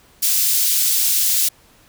white high-pass noise, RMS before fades -17 dBFS, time 0.22-1.49 s, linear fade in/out 10 ms, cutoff 4100 Hz, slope 12 dB/octave, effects pink hiss -52 dBFS RMS until 1.88 s

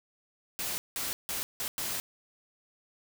white noise bursts at uneven times, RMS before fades -34 dBFS, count 5, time 0.59-0.78 / 0.96-1.13 / 1.29-1.43 / 1.6-1.68 / 1.78-2 s, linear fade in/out 0 ms, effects none

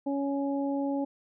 harmonic tone, 278.9 Hz, C#4, 11 cents sharp, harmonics 1 / 2 / 3, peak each -28 / -34 / -38 dBFS, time 0.06-1.05 s, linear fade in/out 10 ms, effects none

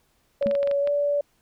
sine tone with pitch glide, 564 to 577.2 Hz, C#5 to D5, +30 to -30 cents, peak -20 dBFS, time 0.41-1.21 s, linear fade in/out 5 ms, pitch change +40 cents, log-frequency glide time 0.81-0.87 s
clicks, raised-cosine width 0.3 ms, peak -20 dBFS, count 8, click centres 0.426 / 0.469 / 0.512 / 0.552 / 0.63 / 0.674 / 0.713 / 0.874 s
sine tone with exponential decay, 219 Hz, A3, 8 cents flat, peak -21 dBFS, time 0.46-0.58 s, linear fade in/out 0 ms, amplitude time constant 24 ms
effects pink hiss -66 dBFS RMS until 1.41 s

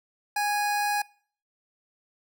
square tone pair together, 824.9 / 1661.2 Hz, G#5 / G#6, -12 / 0 cents, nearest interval octave, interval 1212 cents, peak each -26 / -31 dBFS, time 0.36-1.02 s, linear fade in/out 5 ms, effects noise-tail reverb RT60 0.5 s tail -24 dB re dry

